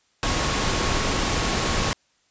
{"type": "tone in noise", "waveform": "sine", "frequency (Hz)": 1097, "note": "C#6", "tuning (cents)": -18, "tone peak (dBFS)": -34, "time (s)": [0.23, 1.93], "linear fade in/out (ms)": 0, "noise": "pink", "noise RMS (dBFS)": -23, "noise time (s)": [0.23, 1.93], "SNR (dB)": -14, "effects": ["white hiss -65 dBFS RMS until 2.3 s", "resampled to 16000 Hz"]}